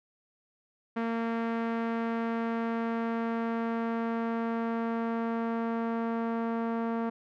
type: tone with low-pass filter sweep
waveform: sawtooth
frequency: 229.4 Hz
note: A#3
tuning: 28 cents flat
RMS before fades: -31 dBFS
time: 0.96-7.1 s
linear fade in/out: 10 ms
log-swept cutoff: 1800 to 1200 Hz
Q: 1.1
effects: none